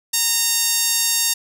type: tone with band-pass filter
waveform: 10% pulse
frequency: 923 Hz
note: A#5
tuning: 17 cents flat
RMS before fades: -19 dBFS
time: 0.13-1.34 s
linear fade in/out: 10 ms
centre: 9200 Hz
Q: 6.6
effects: none